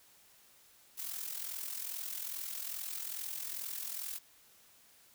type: noise with amplitude modulation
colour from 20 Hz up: blue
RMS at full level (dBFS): -38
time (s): 0.97-4.19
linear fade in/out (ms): 20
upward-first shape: sine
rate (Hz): 42.4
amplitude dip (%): 65
effects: white hiss -63 dBFS RMS until 5.14 s